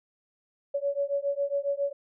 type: beating tone pair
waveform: sine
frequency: 560 / 567.3 Hz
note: C#5 / C#5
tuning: +18 / +40 cents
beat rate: 7.3 Hz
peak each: -29 dBFS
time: 0.74-1.93 s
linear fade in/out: 10 ms
effects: none